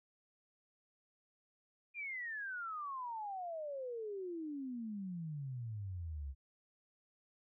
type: exponential sweep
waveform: sine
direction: down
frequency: 2440 to 65.41 Hz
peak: -40 dBFS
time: 1.94-6.35 s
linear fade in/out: 50 ms
effects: none